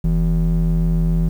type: ring-modulated tone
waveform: triangle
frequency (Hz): 103.83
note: G#2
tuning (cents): 0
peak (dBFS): -9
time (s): 0.04-1.29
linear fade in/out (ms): 5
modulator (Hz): 60.2
effects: 8-bit